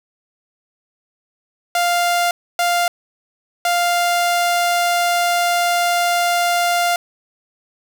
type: tone bursts at uneven times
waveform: sawtooth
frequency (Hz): 698.5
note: F5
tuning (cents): 0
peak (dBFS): -11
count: 3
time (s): 1.75-2.31 / 2.59-2.88 / 3.65-6.96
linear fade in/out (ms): 2
effects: none